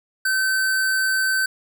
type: tone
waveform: square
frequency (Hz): 1538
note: G6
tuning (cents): -33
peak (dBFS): -19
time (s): 0.25-1.46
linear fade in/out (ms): 5
effects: none